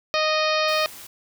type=harmonic tone; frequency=620 Hz; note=D#5; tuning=6 cents flat; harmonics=1 / 2 / 3 / 4 / 5 / 6 / 7 / 8 / 9; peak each=-23 / -25 / -30 / -27 / -33 / -32 / -30 / -33 / -36 dBFS; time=0.14-0.86 s; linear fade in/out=0 ms
type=noise; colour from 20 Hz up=white; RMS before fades=-41 dBFS; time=0.68-1.07 s; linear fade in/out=5 ms
effects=none